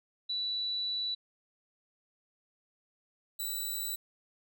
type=tone pair in turn; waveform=sine / 5% pulse; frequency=3951 / 3951 Hz; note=B7 / B7; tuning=0 / 0 cents; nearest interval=unison; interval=0 cents; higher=neither; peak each=-31 / -26 dBFS; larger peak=second; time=0.29-1.15 / 3.39-3.96 s; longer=first; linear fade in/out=10 ms; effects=none